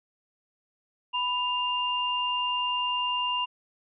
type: tone pair together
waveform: sine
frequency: 990 / 2800 Hz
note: B5 / F7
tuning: +4 / +4 cents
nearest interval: octave + tritone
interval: 1800 cents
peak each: -28 dBFS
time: 1.13-3.46 s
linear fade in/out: 20 ms
effects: none